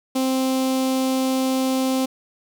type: tone with notch filter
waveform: sawtooth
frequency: 261.9 Hz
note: C4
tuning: 2 cents sharp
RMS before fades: -21 dBFS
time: 0.15-2.06 s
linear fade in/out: 10 ms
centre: 1700 Hz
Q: 0.98
effects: 9-bit